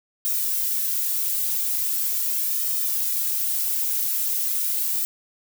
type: noise with flanger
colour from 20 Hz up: violet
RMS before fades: -24 dBFS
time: 0.25-5.05 s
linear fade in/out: 0 ms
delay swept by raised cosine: 1.6 to 3.2 ms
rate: 0.41 Hz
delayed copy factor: +0.7
effects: none